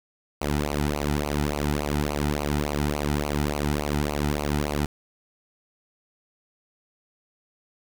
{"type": "tone with flanger", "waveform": "sawtooth", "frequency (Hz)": 73.4, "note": "D2", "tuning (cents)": 0, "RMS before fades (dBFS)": -26, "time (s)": [0.41, 4.86], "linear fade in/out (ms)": 5, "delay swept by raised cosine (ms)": [0.56, 1.86], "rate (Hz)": 3.5, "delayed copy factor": -0.9, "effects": ["7-bit"]}